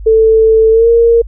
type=tone with pitch glide; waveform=sine; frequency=443.4 to 464.6 Hz; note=A4 to A#4; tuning=+13 to -6 cents; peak=-4 dBFS; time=0.06-1.22 s; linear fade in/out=10 ms; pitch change=+81 cents; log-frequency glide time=0.71-0.88 s; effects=added 50 Hz sine -23 dBFS peak until 1.27 s